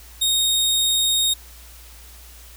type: tone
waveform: sawtooth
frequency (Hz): 3722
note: A#7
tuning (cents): -3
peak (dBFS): -14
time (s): 0.21-1.34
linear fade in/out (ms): 10
effects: added 59 Hz sine -43 dBFS peak until 2.56 s + white hiss -46 dBFS RMS until 2.56 s